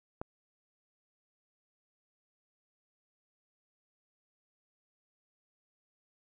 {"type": "click", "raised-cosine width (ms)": 1, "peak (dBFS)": -23, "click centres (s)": 0.215, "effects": []}